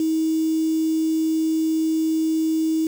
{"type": "tone with quantisation", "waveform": "sine", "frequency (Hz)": 318.8, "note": "D#4", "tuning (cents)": 42, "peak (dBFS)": -18, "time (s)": [0, 2.87], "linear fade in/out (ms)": 2, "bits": 6, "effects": []}